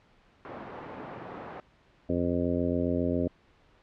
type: band-pass noise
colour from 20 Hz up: white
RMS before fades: -42 dBFS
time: 0.45-1.6 s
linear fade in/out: 0 ms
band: 110 to 880 Hz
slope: 12 dB/octave
type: harmonic tone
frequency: 87.31 Hz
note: F2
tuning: in tune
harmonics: 1 / 2 / 3 / 4 / 5 / 6 / 7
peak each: -34 / -34 / -29 / -34 / -35 / -35 / -35 dBFS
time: 2.09-3.28 s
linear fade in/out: 5 ms
effects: pink hiss -62 dBFS RMS until 3.82 s + low-pass 3000 Hz 12 dB/octave